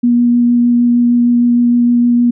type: tone with vibrato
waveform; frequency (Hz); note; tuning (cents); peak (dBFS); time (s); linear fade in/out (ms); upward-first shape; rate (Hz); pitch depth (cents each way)
sine; 240.3; B3; -47; -7; 0.03-2.31; 10; sine; 6.5; 9
effects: none